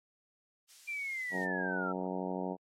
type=noise; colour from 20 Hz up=violet; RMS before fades=-45 dBFS; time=0.68-1.46 s; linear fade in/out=20 ms
type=linear sweep; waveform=sine; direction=down; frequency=2387 to 1318.5 Hz; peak=-35 dBFS; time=0.87-1.93 s; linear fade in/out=20 ms
type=harmonic tone; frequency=92.5 Hz; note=F#2; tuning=in tune; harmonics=2 / 3 / 4 / 5 / 6 / 7 / 8 / 9 / 10; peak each=-39 / -41 / -42 / -43 / -44 / -44 / -45 / -46 / -46 dBFS; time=1.31-2.57 s; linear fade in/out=50 ms
effects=low-pass 6000 Hz 12 dB/octave + AAC 48 kbps

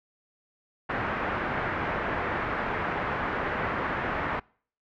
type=low-pass noise; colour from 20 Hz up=white; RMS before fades=-30 dBFS; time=0.89-4.4 s; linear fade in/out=10 ms; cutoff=1800 Hz; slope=24 dB/octave; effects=noise-tail reverb RT60 0.5 s tail -26 dB re dry

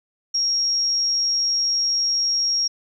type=tone; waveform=sine; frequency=5588 Hz; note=F8; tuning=in tune; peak=-18 dBFS; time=0.34-2.68 s; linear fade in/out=10 ms; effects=10-bit

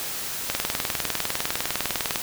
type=click train; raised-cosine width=0.2 ms; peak=-6 dBFS; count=34; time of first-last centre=0.5-2.158 s; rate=19.9 Hz; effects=white hiss -31 dBFS RMS until 2.22 s

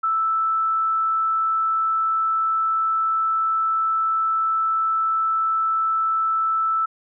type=tone; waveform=sine; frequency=1318.5 Hz; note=E6; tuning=in tune; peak=-18 dBFS; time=0.03-6.86 s; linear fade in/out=10 ms; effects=none

